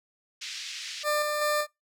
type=band-pass noise; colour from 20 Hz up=white; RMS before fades=-38 dBFS; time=0.41-1.04 s; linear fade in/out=10 ms; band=2000 to 5700 Hz; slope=24 dB/octave
type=tone with tremolo; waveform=20% pulse; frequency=597 Hz; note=D5; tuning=28 cents sharp; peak=-19 dBFS; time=1.03-1.67 s; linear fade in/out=50 ms; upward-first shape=square; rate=2.6 Hz; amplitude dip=30%
effects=noise-tail reverb RT60 0.2 s tail -25 dB re dry